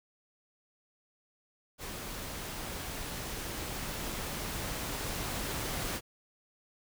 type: noise with level ramp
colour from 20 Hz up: pink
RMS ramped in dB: -41 to -35 dBFS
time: 1.78-6.01 s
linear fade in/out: 50 ms
effects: none